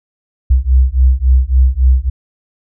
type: beating tone pair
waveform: sine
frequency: 62.6 / 66.2 Hz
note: B1 / C2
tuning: +24 / +21 cents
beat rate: 3.6 Hz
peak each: -10 dBFS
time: 0.5-2.1 s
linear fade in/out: 10 ms
effects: none